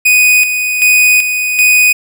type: tone with tremolo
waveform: 45% pulse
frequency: 2487 Hz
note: D#7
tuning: 1 cent flat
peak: -5 dBFS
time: 0.05-1.93 s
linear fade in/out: 10 ms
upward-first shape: square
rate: 1.3 Hz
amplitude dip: 55%
effects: none